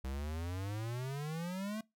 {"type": "exponential sweep", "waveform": "square", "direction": "up", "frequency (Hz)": [64.2, 222.8], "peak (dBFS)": -38, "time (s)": [0.04, 1.81], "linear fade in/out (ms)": 5, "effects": ["noise-tail reverb RT60 0.2 s tail -23 dB re dry"]}